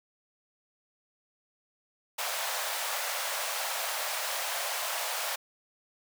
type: high-pass noise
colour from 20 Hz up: pink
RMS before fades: -33 dBFS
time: 2.18-5.36 s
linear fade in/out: 10 ms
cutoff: 560 Hz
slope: 48 dB/octave
effects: none